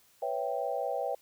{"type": "chord", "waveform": "sine", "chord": "C# half-diminished seventh", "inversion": "third", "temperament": "equal", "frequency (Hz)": [493.9, 554.4, 659.3, 784], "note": ["B4", "C#5", "E5", "G5"], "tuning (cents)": [0, 0, 0, 0], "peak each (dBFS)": [-36, -35, -36, -35], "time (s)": [0.22, 1.15], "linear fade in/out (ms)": 5, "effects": ["white hiss -64 dBFS RMS until 1.21 s"]}